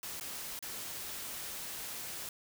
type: noise with dropouts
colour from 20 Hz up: white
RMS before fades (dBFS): -42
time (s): 0.03-2.29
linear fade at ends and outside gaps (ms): 2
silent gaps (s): 0.199-0.209 / 0.591-0.625
effects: none